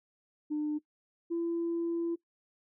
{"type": "tone pair in turn", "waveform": "sine", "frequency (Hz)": [300.6, 337.4], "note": ["D4", "E4"], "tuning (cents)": [40, 40], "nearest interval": "major second", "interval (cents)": 200, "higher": "second", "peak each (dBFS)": [-28, -28], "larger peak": "neither", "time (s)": [[0.5, 0.79], [1.3, 2.16]], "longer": "second", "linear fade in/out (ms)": 20, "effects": ["noise-tail reverb RT60 0.1 s tail -20 dB re dry", "tanh soft clip ceiling -26 dBFS"]}